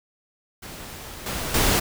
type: noise with level steps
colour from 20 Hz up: pink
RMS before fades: -38 / -29 / -20 dBFS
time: 0.62-1.8 s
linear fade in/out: 10 ms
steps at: 1.26 / 1.54 s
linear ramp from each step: 5 ms
effects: none